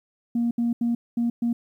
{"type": "tone bursts at uneven times", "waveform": "sine", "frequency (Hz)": 235.7, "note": "A#3", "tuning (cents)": 19, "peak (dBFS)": -19, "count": 5, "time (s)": [[0.35, 0.51], [0.58, 0.73], [0.81, 0.95], [1.17, 1.3], [1.42, 1.53]], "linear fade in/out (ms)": 5, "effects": ["tanh soft clip ceiling -17 dBFS", "10-bit"]}